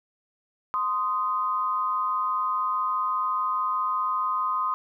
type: tone pair together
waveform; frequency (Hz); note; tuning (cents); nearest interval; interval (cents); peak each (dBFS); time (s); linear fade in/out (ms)
sine; 1039.6 / 1244.5; C6 / D#6; -11 / 0; minor third; 311; -26; 0.74-4.74; 0
effects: none